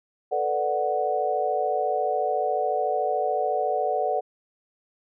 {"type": "chord", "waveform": "sine", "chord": "B minor seventh", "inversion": "third", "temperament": "equal", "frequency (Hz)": [440, 493.9, 587.3, 740], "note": ["A4", "B4", "D5", "F#5"], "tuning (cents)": [0, 0, 0, 0], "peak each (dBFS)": [-29, -30, -28, -25], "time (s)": [0.31, 4.21], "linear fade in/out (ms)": 20, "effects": []}